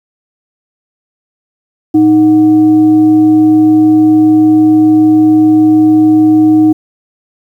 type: tone with frequency modulation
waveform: sine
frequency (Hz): 311.3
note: D#4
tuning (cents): +1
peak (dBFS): -3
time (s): 1.94-6.73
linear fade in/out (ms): 10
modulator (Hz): 424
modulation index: 0.24
effects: 7-bit